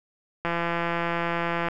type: click train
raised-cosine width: 0.5 ms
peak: -12 dBFS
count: 211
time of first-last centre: 0.45-1.685 s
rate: 170 Hz
effects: none